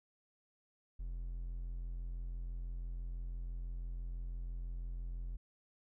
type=tone; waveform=triangle; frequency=43.01 Hz; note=F1; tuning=26 cents flat; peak=-37 dBFS; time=0.99-5.37 s; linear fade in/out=10 ms; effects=none